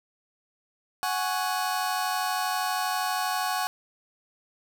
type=chord; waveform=sawtooth; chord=F# suspended second; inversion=none; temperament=just; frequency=740 / 832.5 / 1110 Hz; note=F#5 / G#5 / C#6; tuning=0 / +4 / +2 cents; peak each=-25 / -27 / -27 dBFS; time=1.03-3.67 s; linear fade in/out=0 ms; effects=none